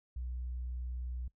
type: tone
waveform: sine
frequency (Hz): 61.74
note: B1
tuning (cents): 0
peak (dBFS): -35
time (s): 0.16-1.28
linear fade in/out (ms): 5
effects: noise-tail reverb RT60 0.1 s tail -21 dB re dry + tanh soft clip ceiling -33 dBFS